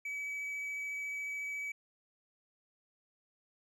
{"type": "tone with vibrato", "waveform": "triangle", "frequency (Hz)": 2284, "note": "D7", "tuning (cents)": -49, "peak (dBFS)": -35, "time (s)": [0.05, 1.72], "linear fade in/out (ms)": 5, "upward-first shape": "sine", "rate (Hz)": 14, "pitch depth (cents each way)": 8, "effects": []}